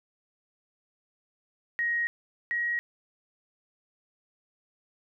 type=tone pair in turn; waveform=sine; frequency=1883 / 1897.2 Hz; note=A#6 / A#6; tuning=+17 / +30 cents; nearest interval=unison; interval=13 cents; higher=second; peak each=-25 / -26 dBFS; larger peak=first; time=1.79-2.07 / 2.51-2.79 s; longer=neither; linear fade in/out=0 ms; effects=none